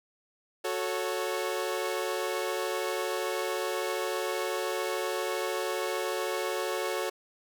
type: chord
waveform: sawtooth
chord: F# minor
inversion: none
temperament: equal with one note detuned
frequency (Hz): 367 / 440 / 554.4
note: F#4 / A4 / C#5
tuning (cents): -14 / 0 / 0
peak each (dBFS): -30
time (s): 0.64-7.1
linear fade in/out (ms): 10
effects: none